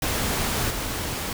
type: noise with level steps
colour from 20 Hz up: pink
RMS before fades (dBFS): -25 / -29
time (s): 0.02-1.33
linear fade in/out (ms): 2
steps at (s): 0.7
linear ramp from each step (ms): 5
effects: none